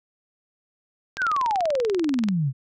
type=exponential sweep; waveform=sine; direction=down; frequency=1640 to 125.8 Hz; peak=-20 dBFS; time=1.17-2.53 s; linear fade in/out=50 ms
type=click train; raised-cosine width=0.2 ms; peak=-14 dBFS; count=24; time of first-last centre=1.17-2.287 s; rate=20.6 Hz
effects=none